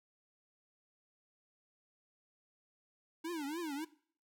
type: tone with vibrato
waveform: square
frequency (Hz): 311.1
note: D#4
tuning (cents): 0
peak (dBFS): -38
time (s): 3.24-3.85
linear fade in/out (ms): 10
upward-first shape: triangle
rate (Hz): 3.5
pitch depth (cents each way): 240
effects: noise-tail reverb RT60 0.5 s tail -19 dB re dry + MP3 96 kbps